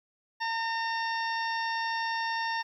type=harmonic tone; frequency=911 Hz; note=A#5; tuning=40 cents flat; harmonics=1 / 2 / 3 / 4 / 5 / 6; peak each=-31 / -33 / -42 / -44 / -46 / -40 dBFS; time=0.4-2.63 s; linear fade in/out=20 ms; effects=11-bit